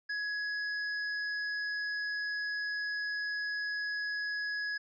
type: tone with hard clipping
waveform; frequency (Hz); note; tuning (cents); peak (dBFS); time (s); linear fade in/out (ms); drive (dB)
sine; 1677; G#6; +16; -34; 0.09-4.78; 10; 18
effects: resampled to 16000 Hz